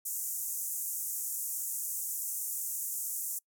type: band-pass noise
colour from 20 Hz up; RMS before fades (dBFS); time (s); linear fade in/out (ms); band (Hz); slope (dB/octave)
white; -36; 0.05-3.39; 10; 6500 to 16000; 48
effects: noise-tail reverb RT60 0.1 s tail -25 dB re dry